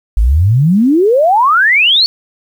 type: exponential sweep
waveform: sine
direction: up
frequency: 49 to 4536 Hz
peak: -6 dBFS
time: 0.17-2.06 s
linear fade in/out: 0 ms
effects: 7-bit